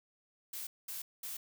blue noise bursts, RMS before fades -42 dBFS, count 3, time 0.53-1.37 s, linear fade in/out 5 ms, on 140 ms, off 210 ms, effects none

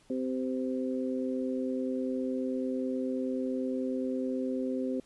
harmonic tone, 129.3 Hz, C3, 20 cents flat, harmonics 2 / 3 / 4, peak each -31 / -37 / -36 dBFS, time 0.1-5 s, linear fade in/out 2 ms, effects pink hiss -63 dBFS RMS until 5.05 s + resampled to 24000 Hz

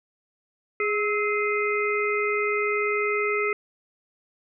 harmonic tone with a mistuned harmonic, 415.4 Hz, G#4, in tune, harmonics 1 / 3 / 5 / 6, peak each -25 / -29 / -27 / -32 dBFS, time 0.8-3.53 s, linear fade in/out 2 ms, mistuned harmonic 3, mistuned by +66 cents, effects none

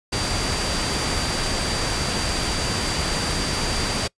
sine tone in noise, 4706 Hz, D8, 3 cents sharp, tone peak -30 dBFS, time 0.12-4.08 s, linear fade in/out 10 ms, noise pink, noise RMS -24 dBFS, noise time 0.12-4.08 s, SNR -9 dB, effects noise-tail reverb RT60 0.1 s tail -24 dB re dry + resampled to 22050 Hz

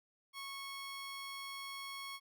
15% pulse tone, 1100 Hz, C#6, 14 cents flat, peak -37 dBFS, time 0.33-2.2 s, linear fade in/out 50 ms, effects none

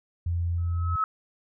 sine tone, 85.8 Hz, F2, 30 cents flat, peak -24 dBFS, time 0.26-0.96 s, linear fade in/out 5 ms
sine tone with exponential growth, 1291 Hz, E6, 37 cents flat, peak -20 dBFS, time 0.58-1.04 s, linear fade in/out 1 ms, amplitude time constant 100 ms
effects none

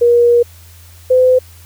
sine tone pair in turn, 476.7 / 509.4 Hz, A#4 / C5, +39 / -46 cents, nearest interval minor second, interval 115 cents, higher second, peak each -6 dBFS, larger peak neither, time 0.01-0.43 / 1.1-1.39 s, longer first, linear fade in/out 10 ms, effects added 85 Hz sine -38 dBFS peak until 1.65 s + white hiss -44 dBFS RMS until 1.65 s

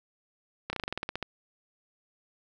slowing click train, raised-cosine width 0.3 ms, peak -16 dBFS, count 12, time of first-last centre 0.7-1.227 s, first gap 30 ms, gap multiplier 1.09, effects none

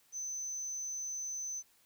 sine tone, 6110 Hz, G8, 45 cents flat, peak -35 dBFS, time 0.12-1.63 s, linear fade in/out 50 ms, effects tanh soft clip ceiling -35 dBFS + white hiss -68 dBFS RMS until 1.85 s

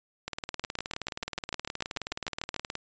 two click trains, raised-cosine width 0.2 ms, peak -15 / -16 dBFS, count 14 / 48, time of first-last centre 0.64-2.563 / 0.28-2.754 s, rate 6.76 / 19 Hz, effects resampled to 16000 Hz

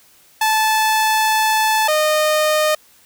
sawtooth tone pair in turn, 872 / 613.9 Hz, A5 / D#5, -16 / -23 cents, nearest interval tritone, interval 607 cents, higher first, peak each -10 dBFS, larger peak neither, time 0.41-1.88 / 1.88-2.75 s, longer first, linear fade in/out 5 ms, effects white hiss -51 dBFS RMS until 3.05 s

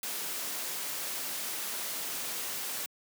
white noise, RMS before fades -36 dBFS, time 0.03-2.86 s, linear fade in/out 2 ms, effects high-pass 200 Hz 12 dB/octave

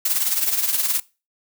blue noise with tremolo, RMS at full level -18 dBFS, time 0.05-1 s, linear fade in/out 5 ms, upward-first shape triangle, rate 19 Hz, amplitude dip 70%, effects noise-tail reverb RT60 0.3 s tail -21 dB re dry

